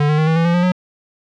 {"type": "tone with pitch steps", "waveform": "square", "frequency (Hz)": [146.83, 151.39, 156.1, 160.95, 165.96, 171.12, 176.44, 181.92], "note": ["D3", "D#3", "D#3", "E3", "E3", "F3", "F3", "F#3"], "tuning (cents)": [0, -47, 6, -41, 12, -35, 18, -29], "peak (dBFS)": -13, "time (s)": [0, 0.72], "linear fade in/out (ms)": 5, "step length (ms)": 90, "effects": ["low-pass 3000 Hz 12 dB/octave"]}